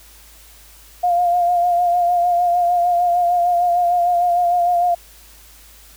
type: tone with vibrato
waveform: sine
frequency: 703 Hz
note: F5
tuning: 11 cents sharp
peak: -13 dBFS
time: 1.03-4.95 s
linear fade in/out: 10 ms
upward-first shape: sine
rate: 6.6 Hz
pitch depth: 32 cents each way
effects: added 53 Hz sine -47 dBFS peak until 5.96 s + white hiss -46 dBFS RMS until 5.96 s